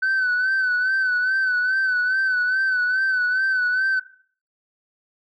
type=tone with vibrato; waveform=sine; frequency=1514 Hz; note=F#6; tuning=39 cents sharp; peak=-16 dBFS; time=0.02-4 s; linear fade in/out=10 ms; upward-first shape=sine; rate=2.4 Hz; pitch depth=52 cents each way; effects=noise-tail reverb RT60 0.5 s tail -18 dB re dry + tanh soft clip ceiling -16 dBFS